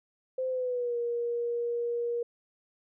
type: tone with pitch glide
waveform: sine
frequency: 517 to 474.1 Hz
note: C5 to A#4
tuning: -21 to +29 cents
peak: -28 dBFS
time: 0.38-2.23 s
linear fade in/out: 5 ms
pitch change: -150 cents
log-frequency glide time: 0.49-0.97 s
effects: none